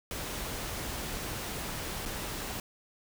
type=noise with dropouts; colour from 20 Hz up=pink; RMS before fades=-37 dBFS; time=0.11-2.6 s; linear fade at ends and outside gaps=1 ms; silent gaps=2.054-2.059 s; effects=none